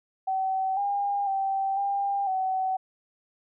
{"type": "tone with pitch steps", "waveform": "sine", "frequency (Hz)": [763, 806, 778, 798, 756], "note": ["G5", "G5", "G5", "G5", "F#5"], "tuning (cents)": [-47, 48, -13, 31, 37], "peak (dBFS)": -24, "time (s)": [0.27, 2.77], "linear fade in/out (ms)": 10, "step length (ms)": 500, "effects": []}